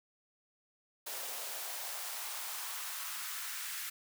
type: noise with high-pass filter sweep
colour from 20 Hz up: white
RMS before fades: -41 dBFS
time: 1.06-3.9 s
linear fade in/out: 10 ms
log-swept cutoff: 500 to 1600 Hz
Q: 1.7
effects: none